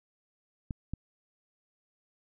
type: clicks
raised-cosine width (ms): 5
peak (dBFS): -22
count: 2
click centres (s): 0.708 / 0.936
effects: none